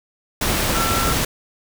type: tone in noise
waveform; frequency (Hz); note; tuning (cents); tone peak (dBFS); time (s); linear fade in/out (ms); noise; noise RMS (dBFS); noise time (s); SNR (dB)
sine; 1346; E6; +36; -23; 0.75-1.13; 5; pink; -20; 0.41-1.25; -6
effects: none